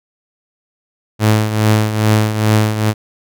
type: tone with tremolo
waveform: sawtooth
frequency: 107.8 Hz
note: A2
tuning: 35 cents flat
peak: -4 dBFS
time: 1.19-2.94 s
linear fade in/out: 50 ms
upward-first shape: triangle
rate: 2.4 Hz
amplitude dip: 70%
effects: none